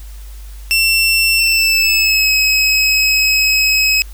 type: tone with pitch glide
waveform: 25% pulse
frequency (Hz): 2700 to 2556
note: E7 to D#7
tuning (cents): +41 to +46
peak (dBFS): -7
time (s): 0.71-4.02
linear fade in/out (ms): 0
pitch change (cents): -95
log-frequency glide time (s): 1.37-2.31
effects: added 50 Hz sine -29 dBFS peak until 4.13 s + white hiss -44 dBFS RMS until 4.13 s